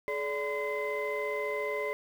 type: tone cluster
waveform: sine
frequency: 425.4 / 578 / 1018 / 2056 Hz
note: G#4 / D5 / C6 / C7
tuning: +42 / -28 / -48 / -31 cents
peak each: -33 / -34 / -38 / -35 dBFS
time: 0.08-1.93 s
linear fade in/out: 0 ms
effects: tanh soft clip ceiling -24 dBFS + 9-bit